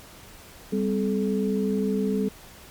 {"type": "tone cluster", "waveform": "sine", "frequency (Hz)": [197.9, 257.6, 430.5], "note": ["G3", "C4", "A4"], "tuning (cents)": [17, -27, -38], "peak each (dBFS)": [-24, -29, -27], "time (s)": [0.72, 2.29], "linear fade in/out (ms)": 10, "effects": ["pink hiss -47 dBFS RMS until 2.7 s", "MP3 96 kbps"]}